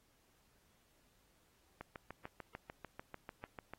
click train, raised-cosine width 0.5 ms, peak -30 dBFS, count 14, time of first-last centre 1.81-3.736 s, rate 6.75 Hz, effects pink hiss -73 dBFS RMS until 3.78 s + AAC 48 kbps

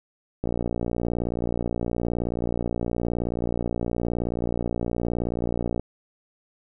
click train, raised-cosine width 2 ms, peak -13 dBFS, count 317, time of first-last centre 0.44-5.796 s, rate 59 Hz, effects none

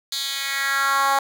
10% pulse tone with high-pass filter sweep, 274.8 Hz, C#4, 15 cents flat, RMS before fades -22 dBFS, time 0.12-1.19 s, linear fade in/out 2 ms, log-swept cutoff 4000 to 820 Hz, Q 2.6, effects none

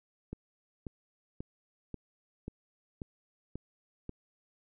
click train, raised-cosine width 3 ms, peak -26 dBFS, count 8, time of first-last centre 0.33-4.093 s, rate 1.86 Hz, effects none

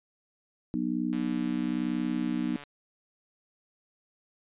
harmonic tone, 61.1 Hz, B1, 18 cents flat, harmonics 3 / 4 / 5, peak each -34 / -30 / -31 dBFS, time 0.74-2.56 s, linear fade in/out 0 ms
click train, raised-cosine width 0.3 ms, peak -29 dBFS, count 218, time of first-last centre 1.13-2.637 s, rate 144 Hz
effects resampled to 8000 Hz

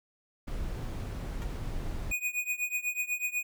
brown noise, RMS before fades -35 dBFS, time 0.47-2.12 s, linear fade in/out 10 ms
10% pulse tone with exponential decay, 466.2 Hz, A#4, in tune, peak -32 dBFS, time 1.42-1.5 s, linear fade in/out 0 ms, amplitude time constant 16 ms
square tone with tremolo, 2474 Hz, D#7, 10 cents flat, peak -27 dBFS, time 2.11-3.43 s, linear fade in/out 5 ms, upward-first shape triangle, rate 8.1 Hz, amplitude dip 95%
effects none

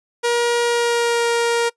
sawtooth tone with pitch glide, 475.4 to 469.1 Hz, A#4 to A#4, +34 to +11 cents, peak -12 dBFS, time 0.23-1.7 s, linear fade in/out 20 ms, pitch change -23 cents, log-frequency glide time 0.63-1.28 s, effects noise-tail reverb RT60 0.1 s tail -22 dB re dry + resampled to 24000 Hz

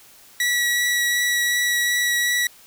sawtooth tone with vibrato, 1936 Hz, B6, 35 cents flat, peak -15 dBFS, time 0.4-2.47 s, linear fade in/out 2 ms, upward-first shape triangle, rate 2.7 Hz, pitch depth 11 cents each way, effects white hiss -49 dBFS RMS until 2.66 s

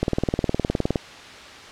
click train, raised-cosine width 2 ms, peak -7 dBFS, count 19, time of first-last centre 0.03-0.958 s, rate 19.4 Hz, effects white hiss -40 dBFS RMS until 1.71 s + low-pass 4000 Hz 12 dB/octave

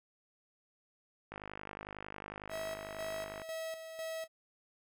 click train, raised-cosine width 0.5 ms, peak -28 dBFS, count 108, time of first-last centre 1.32-3.418 s, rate 51 Hz
45% pulse tone with tremolo, 646 Hz, E5, 35 cents flat, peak -38 dBFS, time 2.49-4.28 s, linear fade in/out 50 ms, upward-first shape square, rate 2 Hz, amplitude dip 55%
effects none

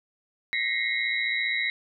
sine tone cluster, 1875 / 2038 / 2153 / 3873 Hz, A#6 / C7 / C7 / B7, +10 / -46 / +49 / -35 cents, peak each -31 / -30 / -28 / -32 dBFS, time 0.53-1.7 s, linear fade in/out 0 ms, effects none

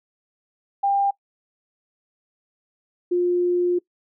sine tone pair in turn, 797 / 354.2 Hz, G5 / F4, +28 / +24 cents, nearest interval octave + major second, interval 1404 cents, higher first, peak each -17 dBFS, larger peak neither, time 0.83-1.11 / 3.11-3.79 s, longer second, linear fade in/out 10 ms, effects noise-tail reverb RT60 0.1 s tail -22 dB re dry

